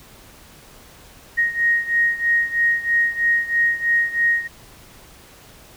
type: beating tone pair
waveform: sine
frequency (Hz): 1870 / 1873.1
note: A#6 / A#6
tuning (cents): +5 / +8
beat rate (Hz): 3.1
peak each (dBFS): -18 / -21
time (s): 1.37-4.48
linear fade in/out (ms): 20
effects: pink hiss -46 dBFS RMS until 5.76 s